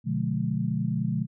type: chord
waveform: sine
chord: B diminished seventh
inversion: none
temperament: just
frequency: 123.47 / 148.16 / 177.8 / 213.4 Hz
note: B2 / D3 / F3 / Ab3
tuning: 0 / +16 / +31 / +47 cents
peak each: -30 dBFS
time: 0.04-1.27 s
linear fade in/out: 50 ms
effects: none

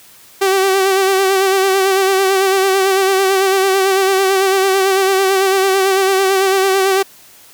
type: tone with vibrato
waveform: sawtooth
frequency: 385 Hz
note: G4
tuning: 31 cents flat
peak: -7 dBFS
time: 0.41-7.03 s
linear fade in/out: 10 ms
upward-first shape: sine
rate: 9 Hz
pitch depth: 40 cents each way
effects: white hiss -43 dBFS RMS until 7.53 s + high-pass 60 Hz 12 dB/octave

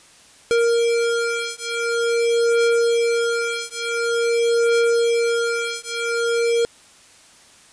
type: beating tone pair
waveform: square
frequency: 466.8 / 467.27 Hz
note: A#4 / A#4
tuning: +2 / +4 cents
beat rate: 0.47 Hz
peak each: -21 dBFS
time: 0.51-6.65 s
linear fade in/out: 0 ms
effects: white hiss -49 dBFS RMS until 7.72 s + resampled to 22050 Hz

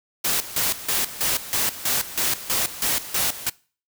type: noise with tremolo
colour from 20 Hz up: white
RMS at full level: -22 dBFS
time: 0.24-3.5 s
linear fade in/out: 10 ms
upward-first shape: square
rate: 3.1 Hz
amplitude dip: 80%
effects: noise-tail reverb RT60 0.4 s tail -23 dB re dry

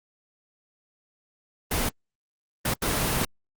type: noise bursts at uneven times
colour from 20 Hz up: pink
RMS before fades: -25 dBFS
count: 3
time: 1.71-1.89 / 2.65-2.74 / 2.82-3.25 s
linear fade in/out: 5 ms
effects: Opus 24 kbps

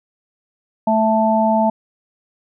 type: harmonic tone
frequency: 220 Hz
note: A3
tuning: in tune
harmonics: 1 / 3 / 4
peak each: -17 / -17 / -17 dBFS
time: 0.87-1.7 s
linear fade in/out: 5 ms
effects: none

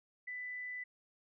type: tone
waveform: sine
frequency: 1992 Hz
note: B6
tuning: 14 cents sharp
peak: -40 dBFS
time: 0.27-0.84 s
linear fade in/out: 10 ms
effects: none

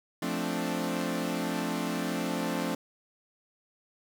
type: chord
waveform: sawtooth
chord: D minor seventh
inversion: first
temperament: equal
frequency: 174.61 / 220 / 261.6 / 293.7 Hz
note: F3 / A3 / C4 / D4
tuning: 0 / 0 / 0 / 0 cents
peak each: -31 dBFS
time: 0.22-2.75 s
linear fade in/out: 5 ms
effects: 10-bit

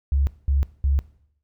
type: tone bursts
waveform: sine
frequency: 69.3 Hz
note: C#2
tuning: in tune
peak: -17 dBFS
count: 3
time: 0.12-0.99 s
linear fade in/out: 0 ms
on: 150 ms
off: 210 ms
effects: noise-tail reverb RT60 0.7 s tail -18 dB re dry

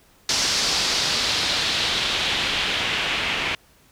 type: noise with low-pass filter sweep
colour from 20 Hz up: white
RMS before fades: -23 dBFS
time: 0.29-3.55 s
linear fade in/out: 2 ms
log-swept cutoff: 5400 to 2600 Hz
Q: 2.2
effects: pink hiss -56 dBFS RMS until 3.91 s

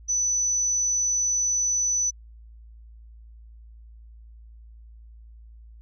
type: tone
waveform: sine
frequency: 5980 Hz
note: F#8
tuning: 17 cents sharp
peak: -21 dBFS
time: 0.08-2.11 s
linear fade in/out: 20 ms
effects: added 56 Hz sine -44 dBFS peak until 5.81 s

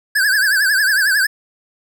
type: tone with vibrato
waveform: square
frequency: 1617 Hz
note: G#6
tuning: 47 cents flat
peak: -13 dBFS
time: 0.15-1.27 s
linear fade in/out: 10 ms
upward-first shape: triangle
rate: 11 Hz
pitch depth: 150 cents each way
effects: none

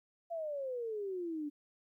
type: exponential sweep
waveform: sine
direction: down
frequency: 688 to 286.5 Hz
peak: -36 dBFS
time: 0.3-1.5 s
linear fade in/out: 20 ms
effects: 13-bit

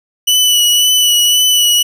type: tone with vibrato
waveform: sawtooth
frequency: 2960 Hz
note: F#7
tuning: in tune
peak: -5 dBFS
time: 0.27-1.83 s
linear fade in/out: 10 ms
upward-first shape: sine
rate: 1.9 Hz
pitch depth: 23 cents each way
effects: none

